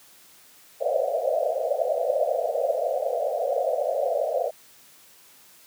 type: band-pass noise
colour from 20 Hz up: pink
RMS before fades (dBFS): -25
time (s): 0.8-4.51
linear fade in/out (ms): 20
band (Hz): 490 to 710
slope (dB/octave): 96
effects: white hiss -53 dBFS RMS until 5.66 s + high-pass 100 Hz 12 dB/octave